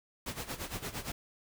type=noise with tremolo; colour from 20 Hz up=pink; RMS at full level=-37 dBFS; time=0.26-1.12 s; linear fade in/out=5 ms; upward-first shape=sine; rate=8.7 Hz; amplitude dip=80%; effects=none